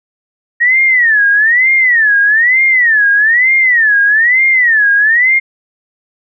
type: tone with vibrato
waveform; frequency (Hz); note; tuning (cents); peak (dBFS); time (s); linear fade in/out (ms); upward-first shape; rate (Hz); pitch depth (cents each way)
sine; 1858; A#6; -6; -6; 0.6-5.4; 20; sine; 1.1; 230
effects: none